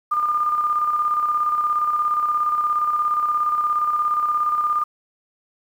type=tone with tremolo; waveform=sine; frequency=1207 Hz; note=D6; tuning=47 cents sharp; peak=-16 dBFS; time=0.11-4.84 s; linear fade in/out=10 ms; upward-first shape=square; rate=17 Hz; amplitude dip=40%; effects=8-bit